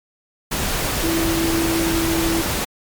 sine tone in noise, 330 Hz, E4, 2 cents sharp, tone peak -19 dBFS, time 1.03-2.42 s, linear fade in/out 10 ms, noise pink, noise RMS -22 dBFS, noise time 0.51-2.65 s, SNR 0 dB, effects MP3 96 kbps

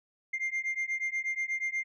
sine beating tone pair, 2100 / 2108.3 Hz, C7 / C7, +6 / +13 cents, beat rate 8.3 Hz, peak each -31 dBFS, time 0.33-1.84 s, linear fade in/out 10 ms, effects tanh soft clip ceiling -27 dBFS

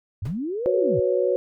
sine linear two-way sweep, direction up then down, 82.41 to 541 to 82.41 Hz, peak -25 dBFS, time 0.22-1 s, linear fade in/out 5 ms, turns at 0.69 s
brown noise with exponential decay, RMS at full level -30 dBFS, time 0.25-0.42 s, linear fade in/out 5 ms, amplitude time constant 35 ms
sine chord, F# suspended fourth, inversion none, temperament equal, 370 / 493.9 / 554.4 Hz, F#4 / B4 / C#5, 0 / 0 / 0 cents, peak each -23 / -23 / -23 dBFS, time 0.66-1.36 s, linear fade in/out 0 ms
effects none

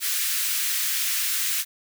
white high-pass noise, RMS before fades -25 dBFS, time 0-1.65 s, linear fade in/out 50 ms, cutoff 1500 Hz, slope 24 dB/octave, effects none

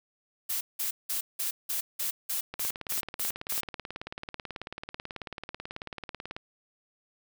blue noise bursts, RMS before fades -31 dBFS, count 11, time 0.49-3.61 s, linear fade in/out 10 ms, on 120 ms, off 180 ms
click train, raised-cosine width 0.3 ms, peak -21 dBFS, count 71, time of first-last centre 2.54-6.365 s, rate 18.3 Hz
effects none

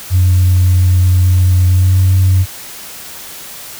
sine tone with pitch glide, 90.9 to 93.4 Hz, F#2 to F#2, -30 to +17 cents, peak -5 dBFS, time 0.1-2.46 s, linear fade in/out 50 ms, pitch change +47 cents, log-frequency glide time 1.72-1.97 s, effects tanh soft clip ceiling -3 dBFS + white hiss -30 dBFS RMS until 3.79 s

